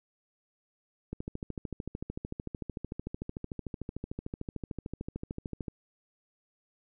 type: click train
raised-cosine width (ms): 3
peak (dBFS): -23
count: 62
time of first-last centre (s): 1.13-5.682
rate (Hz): 13.4
effects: none